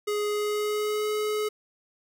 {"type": "tone with pitch glide", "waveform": "square", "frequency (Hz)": [416.7, 424.5], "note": ["G#4", "G#4"], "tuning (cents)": [6, 38], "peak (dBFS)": -26, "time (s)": [0.07, 1.49], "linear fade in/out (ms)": 10, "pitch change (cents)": 32, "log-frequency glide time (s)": [0.29, 1.1], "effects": []}